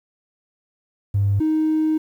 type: tone pair in turn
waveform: triangle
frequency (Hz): 100.2 / 312.7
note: G2 / D#4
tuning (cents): +38 / +9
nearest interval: octave + minor sixth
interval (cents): 1971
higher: second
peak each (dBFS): -12 / -13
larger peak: first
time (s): 1.14-1.4 / 1.4-1.98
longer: second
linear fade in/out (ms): 10
effects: tanh soft clip ceiling -13 dBFS + 9-bit